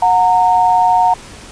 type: tone pair together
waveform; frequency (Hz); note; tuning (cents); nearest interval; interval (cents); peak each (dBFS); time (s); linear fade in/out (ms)
sine; 730.2 / 920; F#5 / A#5; -23 / -23; major third; 400; -11; 0.02-1.14; 5
effects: pink hiss -35 dBFS RMS until 1.51 s + resampled to 22050 Hz